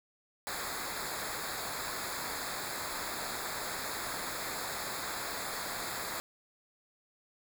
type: noise with comb filter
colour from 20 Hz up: pink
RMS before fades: -38 dBFS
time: 0.47-6.2 s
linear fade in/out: 0 ms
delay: 0.34 ms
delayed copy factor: -0.85
effects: none